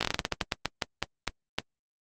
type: slowing click train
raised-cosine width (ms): 0.2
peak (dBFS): -8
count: 16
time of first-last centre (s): 0.01-1.585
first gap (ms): 17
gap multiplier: 1.23
effects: Opus 24 kbps